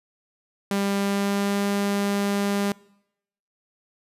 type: tone with pitch glide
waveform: sawtooth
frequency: 199.1 to 201.1 Hz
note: G3 to G3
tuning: +27 to +44 cents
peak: -18 dBFS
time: 0.71-2.72 s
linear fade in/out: 2 ms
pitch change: +17 cents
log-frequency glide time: 0.99-1.66 s
effects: noise-tail reverb RT60 0.8 s tail -23 dB re dry + resampled to 32000 Hz